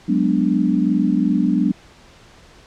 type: chord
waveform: sine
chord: G# half-diminished seventh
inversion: third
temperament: equal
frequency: 185 / 207.7 / 246.9 / 293.7 Hz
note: F#3 / G#3 / B3 / D4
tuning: 0 / 0 / 0 / 0 cents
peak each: -20 dBFS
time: 0.08-1.72 s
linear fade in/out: 10 ms
effects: pink hiss -47 dBFS RMS until 2.66 s + low-pass 6000 Hz 12 dB/octave